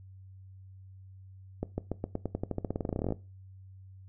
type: accelerating click train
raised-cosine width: 2 ms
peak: -18 dBFS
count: 25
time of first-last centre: 1.63-3.123 s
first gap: 150 ms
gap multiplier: 0.91
effects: noise-tail reverb RT60 0.3 s tail -19 dB re dry + added 95 Hz sine -48 dBFS peak until 4.08 s